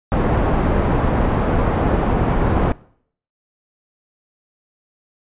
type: low-pass noise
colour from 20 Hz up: pink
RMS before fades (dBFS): -17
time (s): 0.12-2.72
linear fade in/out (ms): 0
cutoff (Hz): 1000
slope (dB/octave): 12
effects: noise-tail reverb RT60 0.6 s tail -21 dB re dry + resampled to 8000 Hz